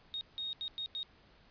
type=tone bursts at uneven times; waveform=sine; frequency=3729 Hz; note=A#7; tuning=in tune; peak=-36 dBFS; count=5; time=0.14-0.21 / 0.38-0.53 / 0.61-0.68 / 0.78-0.86 / 0.95-1.03 s; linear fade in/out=0 ms; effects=pink hiss -63 dBFS RMS until 1.5 s + resampled to 11025 Hz